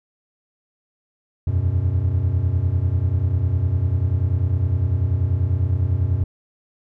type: chord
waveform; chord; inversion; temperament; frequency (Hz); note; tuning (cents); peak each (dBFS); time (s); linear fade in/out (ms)
triangle; E suspended second; none; equal; 82.41 / 92.5 / 123.47; E2 / F#2 / B2; 0 / 0 / 0; -22 / -17 / -22; 1.47-6.24; 5
effects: none